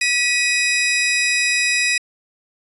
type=tone pair together; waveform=sawtooth; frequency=1944 / 2510 Hz; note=B6 / D#7; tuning=-28 / +15 cents; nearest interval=major third; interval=443 cents; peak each=-17 / -14 dBFS; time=0.01-1.98 s; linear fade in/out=5 ms; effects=resampled to 24000 Hz